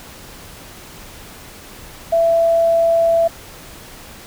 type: tone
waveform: sine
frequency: 667 Hz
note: E5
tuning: 20 cents sharp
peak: -11 dBFS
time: 2.12-3.28 s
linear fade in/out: 10 ms
effects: pink hiss -38 dBFS RMS until 4.26 s